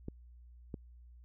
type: clicks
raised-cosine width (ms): 3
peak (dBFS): -27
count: 2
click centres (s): 0.084 / 0.742
effects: added 60 Hz sine -53 dBFS peak until 1.24 s